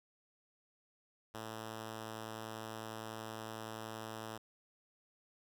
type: tone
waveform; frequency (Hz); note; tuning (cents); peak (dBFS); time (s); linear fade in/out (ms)
5% pulse; 110.7; A2; +11; -32; 1.34-4.38; 10
effects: none